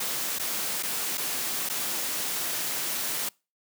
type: noise with dropouts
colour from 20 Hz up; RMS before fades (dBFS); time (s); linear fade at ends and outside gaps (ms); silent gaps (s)
white; -30; 0-3.29; 5; 0.387-0.395 / 0.827-0.832 / 1.174-1.178 / 1.69-1.697
effects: noise-tail reverb RT60 0.3 s tail -26 dB re dry + high-pass 150 Hz 12 dB/octave